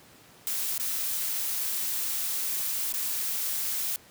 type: noise with dropouts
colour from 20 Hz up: blue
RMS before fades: -30 dBFS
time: 0.47-3.96 s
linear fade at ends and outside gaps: 0 ms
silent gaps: 0.78-0.798 / 2.924-2.939 s
effects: pink hiss -54 dBFS RMS until 4.1 s + high-pass 100 Hz 12 dB/octave